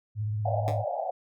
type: tone with vibrato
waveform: sine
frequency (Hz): 106.3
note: G#2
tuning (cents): +41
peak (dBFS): -27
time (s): 0.15-0.85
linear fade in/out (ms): 50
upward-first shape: sine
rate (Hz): 17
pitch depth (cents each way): 49
type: band-pass noise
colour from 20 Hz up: pink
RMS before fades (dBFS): -31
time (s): 0.45-1.11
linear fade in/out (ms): 5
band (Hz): 550 to 800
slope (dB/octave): 96
type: tone with exponential decay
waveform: 10% pulse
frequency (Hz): 146.83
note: D3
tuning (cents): 0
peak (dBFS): -22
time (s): 0.68-0.82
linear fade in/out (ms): 0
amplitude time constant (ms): 30
effects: none